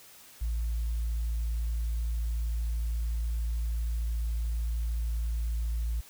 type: tone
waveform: sine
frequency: 56.7 Hz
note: A#1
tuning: 47 cents flat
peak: -26 dBFS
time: 0.41-6.01 s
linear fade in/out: 10 ms
effects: tanh soft clip ceiling -25 dBFS + white hiss -53 dBFS RMS until 6.09 s